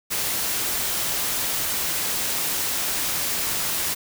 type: noise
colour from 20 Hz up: white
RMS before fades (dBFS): -25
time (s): 0.1-3.95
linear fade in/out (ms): 20
effects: none